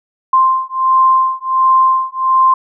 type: beating tone pair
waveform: sine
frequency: 1046.5 / 1047.9 Hz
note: C6 / C6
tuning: 0 / +2 cents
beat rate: 1.4 Hz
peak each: -12 dBFS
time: 0.33-2.54 s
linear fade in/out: 5 ms
effects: none